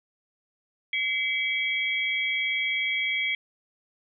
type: tone cluster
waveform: sine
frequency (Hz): 2061 / 2280 / 3283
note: C7 / C#7 / G#7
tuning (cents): -27 / +48 / -21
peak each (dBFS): -29 / -27 / -31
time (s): 0.93-3.35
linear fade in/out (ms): 2
effects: none